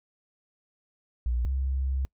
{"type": "tone pair in turn", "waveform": "sine", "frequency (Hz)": [60.1, 66.46], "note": ["B1", "C2"], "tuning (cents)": [-46, 28], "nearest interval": "major second", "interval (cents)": 174, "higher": "second", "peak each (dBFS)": [-24, -25], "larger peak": "first", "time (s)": [[1.26, 1.45], [1.45, 2.05]], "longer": "second", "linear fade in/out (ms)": 0, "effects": ["noise-tail reverb RT60 0.1 s tail -25 dB re dry"]}